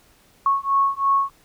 sine beating tone pair, 1100 / 1103 Hz, C#6 / C#6, -14 / -9 cents, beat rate 3 Hz, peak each -20 dBFS, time 0.46-1.3 s, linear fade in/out 2 ms, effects pink hiss -56 dBFS RMS until 1.44 s

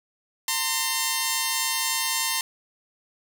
5% pulse tone pair together, 910 / 1040.5 Hz, A#5 / C6, -42 / -10 cents, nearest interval major second, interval 232 cents, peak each -14 dBFS, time 0.48-2.41 s, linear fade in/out 2 ms, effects none

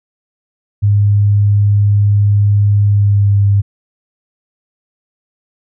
sine tone with pitch glide, 102.4 to 100.58 Hz, G#2 to G2, -24 to +45 cents, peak -7 dBFS, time 0.82-3.62 s, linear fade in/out 20 ms, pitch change -31 cents, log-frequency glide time 2.84-3.38 s, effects none

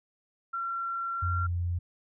sine tone with pitch glide, 1364 to 1372.7 Hz, F6 to F6, -41 to -30 cents, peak -30 dBFS, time 0.53-1.47 s, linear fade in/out 10 ms, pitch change +11 cents, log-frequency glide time 1.13-1.25 s
sine tone, 87.31 Hz, F2, in tune, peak -27 dBFS, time 1.22-1.79 s, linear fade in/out 10 ms
effects none

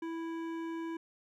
sine tone with hard clipping, 329.6 Hz, E4, in tune, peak -38 dBFS, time 0.02-0.97 s, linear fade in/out 5 ms, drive 13 dB, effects none

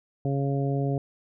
harmonic tone, 138.7 Hz, C#3, 1 cent sharp, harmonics 1 / 2 / 3 / 4 / 5, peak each -25 / -31 / -32 / -36 / -36 dBFS, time 0.25-0.98 s, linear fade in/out 2 ms, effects none

